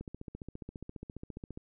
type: click train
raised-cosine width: 3 ms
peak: -29 dBFS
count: 24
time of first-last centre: 0.01-1.575 s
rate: 14.7 Hz
effects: none